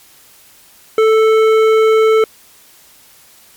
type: tone with hard clipping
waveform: triangle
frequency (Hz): 440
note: A4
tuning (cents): 0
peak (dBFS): -9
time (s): 0.98-2.24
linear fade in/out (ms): 2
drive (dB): 15
effects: white hiss -45 dBFS RMS until 3.56 s + MP3 96 kbps